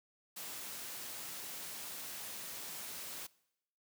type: high-pass noise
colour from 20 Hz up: white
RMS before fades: -45 dBFS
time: 0.36-3.27 s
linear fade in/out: 10 ms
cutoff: 110 Hz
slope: 12 dB/octave
effects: noise-tail reverb RT60 0.8 s tail -22 dB re dry